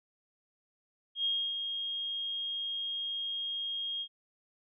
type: tone with ADSR envelope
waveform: sine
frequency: 3249 Hz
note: G#7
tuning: 39 cents flat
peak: -27 dBFS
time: 1.15-4.08 s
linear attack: 95 ms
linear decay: 290 ms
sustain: -6 dB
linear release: 69 ms
effects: none